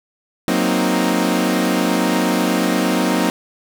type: chord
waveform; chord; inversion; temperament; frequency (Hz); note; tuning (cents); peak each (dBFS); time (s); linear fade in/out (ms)
sawtooth; C half-diminished seventh; second; equal; 185 / 233.1 / 261.6 / 311.1; Gb3 / Bb3 / C4 / Eb4; 0 / 0 / 0 / 0; -17; 0.48-3.3; 0
effects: none